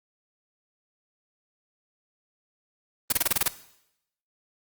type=noise bursts; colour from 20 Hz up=white; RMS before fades=-21 dBFS; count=8; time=3.1-3.481 s; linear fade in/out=5 ms; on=24 ms; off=27 ms; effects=noise-tail reverb RT60 0.8 s tail -17 dB re dry + Opus 32 kbps